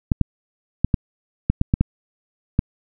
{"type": "clicks", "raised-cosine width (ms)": 5, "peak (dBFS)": -3, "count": 9, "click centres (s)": [0.118, 0.213, 0.846, 0.942, 1.5, 1.614, 1.739, 1.81, 2.591], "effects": []}